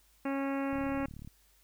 harmonic tone, 274.5 Hz, C#4, 17 cents flat, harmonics 1 / 2 / 3 / 4 / 5 / 6 / 7 / 8 / 9 / 10, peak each -32 / -38 / -42 / -44 / -46 / -48 / -49 / -50 / -51 / -52 dBFS, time 0.25-1.06 s, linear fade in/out 5 ms
click train, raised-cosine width 5 ms, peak -34 dBFS, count 21, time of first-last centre 0.73-1.275 s, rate 36.7 Hz
effects added 50 Hz sine -67 dBFS peak until 1.63 s + white hiss -67 dBFS RMS until 1.63 s

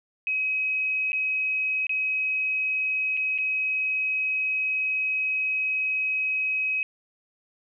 sine tone with dropouts, 2541 Hz, D#7, 36 cents sharp, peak -23 dBFS, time 0.27-6.83 s, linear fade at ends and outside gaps 1 ms, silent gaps 1.12-1.13 / 1.868-1.894 / 3.169-3.173 / 3.379-3.385 s, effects none

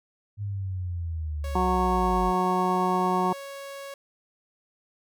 sine linear sweep, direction down, 104 to 47 Hz, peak -28 dBFS, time 0.37-2.33 s, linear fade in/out 50 ms
sawtooth tone, 554.4 Hz, C#5, in tune, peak -33 dBFS, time 1.44-3.94 s, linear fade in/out 2 ms
harmonic tone, 183.3 Hz, F#3, 16 cents flat, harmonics 1 / 2 / 4 / 5 / 6, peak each -28 / -28 / -28 / -28 / -28 dBFS, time 1.55-3.33 s, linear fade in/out 5 ms
effects none

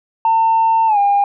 sine tone with pitch glide, 900 to 806.5 Hz, A5 to G5, +39 to +49 cents, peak -9 dBFS, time 0.25-1.24 s, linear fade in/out 2 ms, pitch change -190 cents, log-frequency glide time 0.87-0.98 s, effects tanh soft clip ceiling -7 dBFS

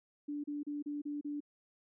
sine tone bursts, 292.1 Hz, D4, 9 cents flat, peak -36 dBFS, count 6, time 0.28-1.405 s, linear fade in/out 10 ms, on 160 ms, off 33 ms, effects none

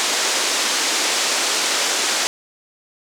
white band-pass noise, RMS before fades -20 dBFS, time 0-2.27 s, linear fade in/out 0 ms, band 270 to 7500 Hz, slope 24 dB/octave, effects none

